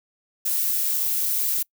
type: noise with amplitude modulation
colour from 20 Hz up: violet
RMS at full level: -22 dBFS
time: 0.45-1.63 s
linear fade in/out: 10 ms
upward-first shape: sine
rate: 149 Hz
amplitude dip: 30%
effects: noise-tail reverb RT60 0.1 s tail -26 dB re dry